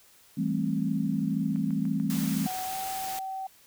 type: chord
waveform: sine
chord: A minor seventh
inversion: second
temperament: just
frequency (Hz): 165 / 198 / 220 / 264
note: E3 / G3 / A3 / C4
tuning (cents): +2 / +18 / 0 / +16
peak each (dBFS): -31 / -30 / -31 / -31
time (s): 0.37-2.47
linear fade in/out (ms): 10
type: click train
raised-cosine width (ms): 0.5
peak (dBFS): -35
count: 9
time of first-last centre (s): 1.56-2.733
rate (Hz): 6.82
type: noise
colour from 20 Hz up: white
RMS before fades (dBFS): -38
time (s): 2.1-3.19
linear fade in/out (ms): 0
type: tone with pitch glide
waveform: sine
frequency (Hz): 746 to 766.1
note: F#5 to G5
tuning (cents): +14 to -40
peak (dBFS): -32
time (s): 2.46-3.47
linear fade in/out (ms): 5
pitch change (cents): +46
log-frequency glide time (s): 2.63-2.75
effects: white hiss -58 dBFS RMS until 3.66 s